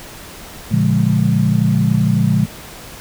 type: chord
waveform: sine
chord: Bb dominant seventh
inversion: none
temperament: equal with one note detuned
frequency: 116.54 / 143.89 / 174.61 / 207.7 Hz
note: Bb2 / D3 / F3 / Ab3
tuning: 0 / -35 / 0 / 0 cents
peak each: -17 dBFS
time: 0.71-2.46 s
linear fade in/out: 10 ms
effects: pink hiss -35 dBFS RMS until 3 s